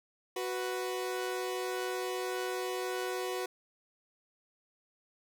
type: tone pair together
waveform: sawtooth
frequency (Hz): 370 / 493.9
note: F#4 / B4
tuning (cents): 0 / 0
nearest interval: perfect fourth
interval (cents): 500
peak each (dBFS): -31 / -34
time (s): 0.36-3.46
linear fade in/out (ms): 5
effects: none